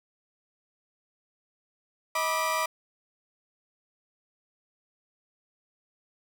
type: tone cluster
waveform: 30% pulse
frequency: 634 / 977 / 1182 Hz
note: D#5 / B5 / D6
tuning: +32 / -19 / +11 cents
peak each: -29 / -27 / -27 dBFS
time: 2.15-2.66 s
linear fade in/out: 5 ms
effects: none